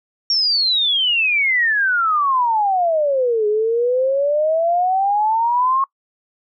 sine exponential two-way sweep, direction down then up, 5588 to 415.3 to 1092 Hz, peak -14 dBFS, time 0.3-5.84 s, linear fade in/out 2 ms, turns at 3.47 s, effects noise-tail reverb RT60 0.1 s tail -23 dB re dry

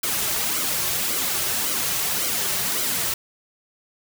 white noise with flanger, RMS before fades -24 dBFS, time 0.03-3.14 s, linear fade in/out 5 ms, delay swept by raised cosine 1.1 to 4.2 ms, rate 1.8 Hz, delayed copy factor -0.65, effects none

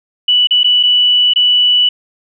sine tone with dropouts, 2960 Hz, F#7, in tune, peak -7 dBFS, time 0.28-1.89 s, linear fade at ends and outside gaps 5 ms, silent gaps 0.472-0.508 / 0.633-0.643 / 0.83-0.834 / 1.336-1.359 s, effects none

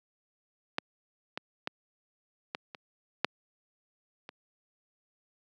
clicks, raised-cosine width 0.3 ms, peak -12 / -18 / -15 / -17 / -26 / -8 / -26 dBFS, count 7, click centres 0.784 / 1.375 / 1.674 / 2.549 / 2.748 / 3.246 / 4.291 s, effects high-pass 200 Hz 12 dB/octave

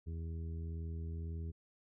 harmonic tone, 81.9 Hz, E2, 11 cents flat, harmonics 1 / 2 / 3 / 4 / 5, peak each -39 / -48 / -56 / -58 / -56 dBFS, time 0.06-1.52 s, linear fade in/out 20 ms, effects none

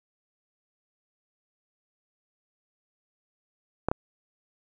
clicks, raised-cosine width 1 ms, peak -10 dBFS, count 2, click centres 3.886 / 3.915 s, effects none

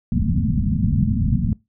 white low-pass noise, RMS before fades -19 dBFS, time 0.12-1.53 s, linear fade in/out 2 ms, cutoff 240 Hz, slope 96 dB/octave, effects noise-tail reverb RT60 0.2 s tail -21 dB re dry

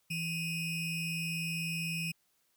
square ring-modulated tone, 1334 Hz, E6, 20 cents sharp, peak -31 dBFS, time 0.1-2.12 s, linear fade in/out 10 ms, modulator 1170 Hz, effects white hiss -74 dBFS RMS until 2.56 s

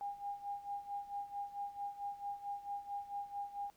sine tone with tremolo, 809 Hz, G#5, 46 cents flat, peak -37 dBFS, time 0.01-3.7 s, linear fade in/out 0 ms, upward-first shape sine, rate 4.5 Hz, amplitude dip 80%, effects pink hiss -70 dBFS RMS until 3.76 s

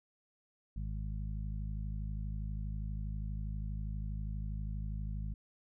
harmonic tone, 52.4 Hz, G#1, 16 cents sharp, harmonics 1 / 2 / 3 / 4, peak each -37 / -43 / -45 / -50 dBFS, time 0.76-5.34 s, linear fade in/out 5 ms, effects none

